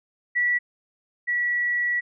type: tone pair in turn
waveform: sine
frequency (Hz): 1948 / 1938.7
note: B6 / B6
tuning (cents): -24 / -33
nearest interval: unison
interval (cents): 9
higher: first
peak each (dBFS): -19 / -21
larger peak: first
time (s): 0.35-0.59 / 1.27-2.01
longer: second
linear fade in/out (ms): 20
effects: none